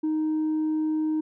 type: tone with tanh clipping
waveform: triangle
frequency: 311.1 Hz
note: D#4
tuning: in tune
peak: -23 dBFS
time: 0.03-1.21 s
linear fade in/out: 10 ms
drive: 6 dB
effects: none